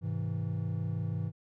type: chord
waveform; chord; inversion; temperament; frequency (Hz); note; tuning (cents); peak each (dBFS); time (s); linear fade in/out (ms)
triangle; Ab augmented; none; just; 103.83 / 129.78 / 162.23; Ab2 / C3 / E3; 0 / -14 / -27; -32 / -36 / -33; 0.01-1.32; 50
effects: none